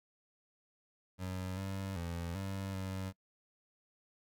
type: tone with pitch steps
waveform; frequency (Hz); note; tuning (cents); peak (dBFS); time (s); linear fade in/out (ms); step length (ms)
25% pulse; 92.8 / 96.7 / 85.2 / 97 / 94.8; F#2 / G2 / F2 / G2 / F#2; +6 / -23 / -42 / -18 / +43; -34; 1.18-3.13; 50; 390
effects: noise-tail reverb RT60 0.1 s tail -25 dB re dry